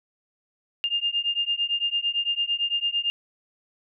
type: beating tone pair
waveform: sine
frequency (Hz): 2808 / 2816.9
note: F7 / F7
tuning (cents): +9 / +14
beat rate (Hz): 8.9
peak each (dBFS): -26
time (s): 0.84-3.1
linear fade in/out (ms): 0
effects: none